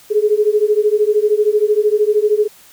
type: beating tone pair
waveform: sine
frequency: 415.3 / 428.3 Hz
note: G#4 / A4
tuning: 0 / -47 cents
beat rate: 13 Hz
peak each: -14 dBFS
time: 0.1-2.48 s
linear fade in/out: 20 ms
effects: white hiss -45 dBFS RMS until 2.72 s